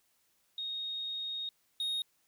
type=tone pair in turn; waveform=sine / triangle; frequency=3729 / 3729 Hz; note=A#7 / A#7; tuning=0 / 0 cents; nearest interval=unison; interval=0 cents; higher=neither; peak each=-35 / -30 dBFS; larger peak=second; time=0.58-1.49 / 1.8-2.02 s; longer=first; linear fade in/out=2 ms; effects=white hiss -73 dBFS RMS until 2.27 s